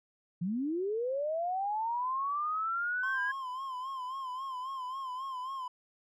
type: linear sweep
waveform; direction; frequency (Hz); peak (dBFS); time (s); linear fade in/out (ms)
sine; up; 162.7 to 1661.2; -30; 0.41-3.32; 10
type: tone with vibrato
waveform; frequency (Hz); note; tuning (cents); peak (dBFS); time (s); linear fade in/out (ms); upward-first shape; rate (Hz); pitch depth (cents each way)
triangle; 1041; C6; -9; -34; 3.03-5.68; 5; sine; 3.7; 76
effects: none